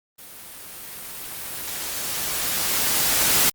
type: noise with level ramp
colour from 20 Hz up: white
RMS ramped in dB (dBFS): -42 to -17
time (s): 0.18-3.5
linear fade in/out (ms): 10
effects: Opus 32 kbps